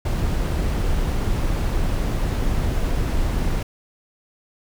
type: noise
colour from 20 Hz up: brown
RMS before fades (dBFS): -21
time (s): 0.05-3.63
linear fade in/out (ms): 5
effects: none